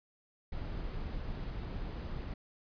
brown noise, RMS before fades -39 dBFS, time 0.52-2.34 s, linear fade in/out 5 ms, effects resampled to 11025 Hz

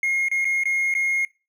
triangle tone with dropouts, 2146 Hz, C7, 43 cents sharp, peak -17 dBFS, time 0.03-1.25 s, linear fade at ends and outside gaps 2 ms, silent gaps 0.285-0.314 / 0.446-0.452 / 0.636-0.655 / 0.94-0.95 s, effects noise-tail reverb RT60 0.3 s tail -24 dB re dry + tanh soft clip ceiling -13 dBFS

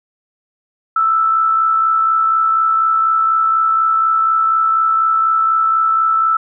sine tone with amplitude modulation, 1320 Hz, E6, 2 cents sharp, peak -9 dBFS, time 0.96-6.37 s, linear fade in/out 5 ms, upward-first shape sine, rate 64.1 Hz, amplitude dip 40%, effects none

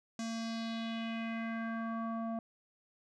square tone with low-pass filter sweep, 227.1 Hz, A#3, 45 cents flat, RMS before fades -38 dBFS, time 0.19-2.39 s, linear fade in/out 2 ms, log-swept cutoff 6600 to 830 Hz, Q 2.9, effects none

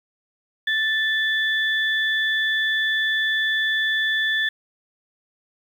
sine tone pair together, 1760 / 3460 Hz, A6 / A7, 0 / -30 cents, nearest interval octave, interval 1170 cents, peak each -20 / -25 dBFS, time 0.67-4.49 s, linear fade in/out 5 ms, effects 8-bit

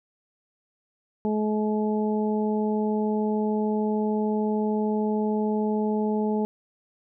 harmonic tone, 213.3 Hz, G#3, 46 cents sharp, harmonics 1 / 2 / 3 / 4, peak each -24 / -27 / -36 / -33 dBFS, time 1.25-6.45 s, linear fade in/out 0 ms, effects none

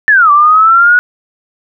sine linear two-way sweep, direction down then up, 1794 to 1151 to 1471 Hz, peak -3 dBFS, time 0.08-0.99 s, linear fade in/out 0 ms, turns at 0.31 s, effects none

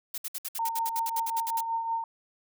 blue noise bursts, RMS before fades -34 dBFS, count 15, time 0.14-1.608 s, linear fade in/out 5 ms, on 40 ms, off 62 ms
sine tone with tremolo, 913 Hz, A#5, 36 cents flat, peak -25 dBFS, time 0.59-2.04 s, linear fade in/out 2 ms, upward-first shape triangle, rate 5.4 Hz, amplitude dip 55%
effects none

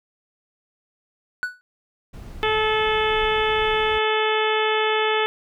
triangle tone with exponential decay, 1480 Hz, F#6, in tune, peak -17 dBFS, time 1.43-1.61 s, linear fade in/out 0 ms, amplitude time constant 37 ms
brown noise, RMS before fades -37 dBFS, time 2.13-3.99 s, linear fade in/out 10 ms
harmonic tone, 433.6 Hz, A4, 25 cents flat, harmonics 1 / 2 / 3 / 4 / 5 / 6 / 7 / 8, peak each -22 / -25 / -27 / -28 / -29 / -30 / -30 / -31 dBFS, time 2.43-5.26 s, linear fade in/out 0 ms
effects none

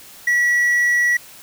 triangle tone, 1936 Hz, B6, 35 cents flat, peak -12 dBFS, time 0.27-1.17 s, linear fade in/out 5 ms, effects white hiss -42 dBFS RMS until 1.42 s

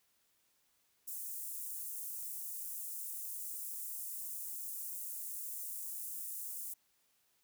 white high-pass noise, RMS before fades -43 dBFS, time 1.07-6.74 s, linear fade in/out 10 ms, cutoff 8000 Hz, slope 24 dB/octave, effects white hiss -75 dBFS RMS until 7.43 s

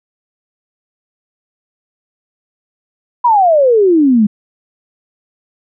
sine exponential sweep, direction down, 1001 to 201 Hz, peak -6 dBFS, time 3.24-4.27 s, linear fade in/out 10 ms, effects none

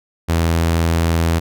sawtooth tone, 83 Hz, E2, 12 cents sharp, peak -10 dBFS, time 0.28-1.4 s, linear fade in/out 20 ms, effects none

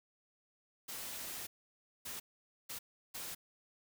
white noise bursts at uneven times, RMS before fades -44 dBFS, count 4, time 0.88-1.47 / 2.05-2.2 / 2.69-2.79 / 3.14-3.35 s, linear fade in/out 10 ms, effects none

